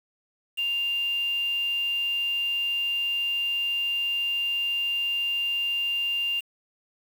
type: tone with quantisation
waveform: sine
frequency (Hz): 2794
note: F7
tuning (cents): 0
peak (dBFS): -24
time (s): 0.57-6.41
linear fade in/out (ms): 20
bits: 7
effects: none